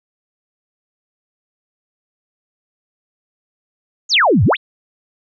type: exponential two-way sweep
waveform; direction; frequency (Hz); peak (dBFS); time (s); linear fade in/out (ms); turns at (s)
sine; down then up; 7090 to 84.6 to 4278; -9; 4.09-4.57; 50; 4.44
effects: none